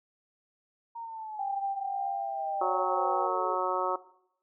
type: linear sweep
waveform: sine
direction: down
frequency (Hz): 934 to 415.3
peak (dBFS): -37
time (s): 0.95-3.56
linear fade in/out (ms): 10
type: tone with tremolo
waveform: sine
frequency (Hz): 789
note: G5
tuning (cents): +11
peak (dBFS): -29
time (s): 1.39-3.27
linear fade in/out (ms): 5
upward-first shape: triangle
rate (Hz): 1.9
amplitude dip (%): 35
type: harmonic tone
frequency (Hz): 184.1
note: F#3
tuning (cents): -8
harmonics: 2 / 3 / 4 / 5 / 6 / 7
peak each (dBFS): -34 / -34 / -34 / -34 / -34 / -34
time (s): 2.61-3.96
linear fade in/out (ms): 5
effects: noise-tail reverb RT60 0.7 s tail -17 dB re dry